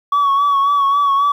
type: tone with vibrato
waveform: sine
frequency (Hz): 1126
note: C#6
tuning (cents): +27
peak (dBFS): -9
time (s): 0.12-1.32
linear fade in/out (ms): 5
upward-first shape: sine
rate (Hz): 3.7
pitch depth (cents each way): 40
effects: tanh soft clip ceiling -10 dBFS + 8-bit